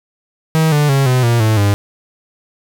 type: tone with pitch steps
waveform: 45% pulse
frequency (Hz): 159.3 / 147.78 / 137.09 / 127.17 / 117.97 / 109.44 / 101.52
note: D#3 / D3 / C#3 / C3 / A#2 / A2 / G#2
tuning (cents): +41 / +11 / -19 / -49 / +21 / -9 / -39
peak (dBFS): -10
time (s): 0.55-1.74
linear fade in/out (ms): 0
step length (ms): 170
effects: none